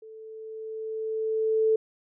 sine tone with level ramp, 440 Hz, A4, in tune, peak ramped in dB -43 to -18 dBFS, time 0.02-1.76 s, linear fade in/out 5 ms, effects none

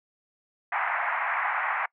pink band-pass noise, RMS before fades -28 dBFS, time 0.72-1.86 s, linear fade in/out 5 ms, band 740 to 2200 Hz, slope 48 dB/octave, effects noise-tail reverb RT60 0.1 s tail -25 dB re dry

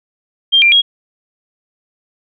sine tone with pitch steps, 3190 / 2379 / 3290 Hz, G7 / D7 / G#7, +30 / +22 / -17 cents, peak -6 dBFS, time 0.52-0.82 s, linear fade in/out 20 ms, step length 100 ms, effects none

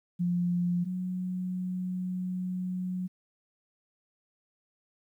sine tone pair in turn, 175.9 / 182.95 Hz, F3 / F#3, +13 / -19 cents, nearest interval minor second, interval 68 cents, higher second, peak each -25 / -30 dBFS, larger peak first, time 0.19-0.85 / 0.85-3.08 s, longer second, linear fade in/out 20 ms, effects 11-bit

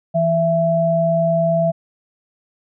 sine tone pair together, 164.81 / 665.6 Hz, E3 / E5, 0 / +17 cents, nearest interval 2 octaves, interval 2417 cents, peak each -19 / -15 dBFS, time 0.14-1.72 s, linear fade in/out 20 ms, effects none

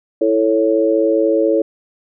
sine chord, A major, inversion second, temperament equal, 329.6 / 440 / 554.4 Hz, E4 / A4 / C#5, 0 / 0 / 0 cents, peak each -16 dBFS, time 0.21-1.62 s, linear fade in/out 5 ms, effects none

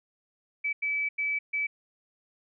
sine tone bursts at uneven times, 2300 Hz, D7, 37 cents flat, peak -26 dBFS, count 4, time 0.64-0.73 / 0.82-1.09 / 1.18-1.39 / 1.53-1.67 s, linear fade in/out 10 ms, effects none

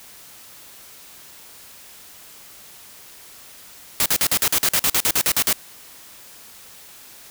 white noise bursts, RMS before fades -18 dBFS, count 15, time 4-5.528 s, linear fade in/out 0 ms, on 58 ms, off 47 ms, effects white hiss -44 dBFS RMS until 7.3 s

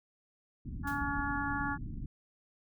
pink low-pass noise, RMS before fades -40 dBFS, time 0.65-2.06 s, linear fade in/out 5 ms, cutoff 290 Hz, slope 48 dB/octave
harmonic tone, 283.1 Hz, C#4, 37 cents sharp, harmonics 1 / 3 / 4 / 5 / 6, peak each -38 / -38 / -40 / -38 / -39 dBFS, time 0.83-1.78 s, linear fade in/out 50 ms
white noise with exponential decay, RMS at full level -46 dBFS, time 0.87-1.09 s, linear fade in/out 5 ms, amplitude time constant 46 ms
effects none

